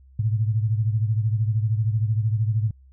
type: beating tone pair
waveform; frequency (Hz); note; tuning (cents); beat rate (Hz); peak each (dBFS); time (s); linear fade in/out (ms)
sine; 107.4 / 120.4; A2 / B2; -41 / -44; 13; -20 / -26; 0.19-2.71; 5
effects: added 66 Hz sine -48 dBFS peak until 2.92 s